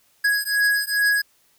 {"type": "beating tone pair", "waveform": "square", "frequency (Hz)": [1661.2, 1663.6], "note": ["G#6", "G#6"], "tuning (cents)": [0, 2], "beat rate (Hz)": 2.4, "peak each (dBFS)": -22, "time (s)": [0.24, 1.22], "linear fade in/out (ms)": 10, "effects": ["white hiss -61 dBFS RMS until 1.58 s"]}